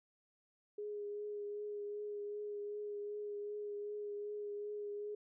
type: tone with vibrato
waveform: sine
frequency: 414 Hz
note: G#4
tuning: 5 cents flat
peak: -40 dBFS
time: 0.78-5.15 s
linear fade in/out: 5 ms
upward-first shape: triangle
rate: 2.6 Hz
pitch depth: 20 cents each way
effects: none